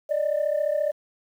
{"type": "tone pair together", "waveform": "sine", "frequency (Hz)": [580, 614.5], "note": ["D5", "D#5"], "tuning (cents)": [-22, -22], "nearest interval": "minor second", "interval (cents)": 100, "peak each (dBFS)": -23, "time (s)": [0.09, 0.92], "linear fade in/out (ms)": 20, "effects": ["tanh soft clip ceiling -17 dBFS", "9-bit"]}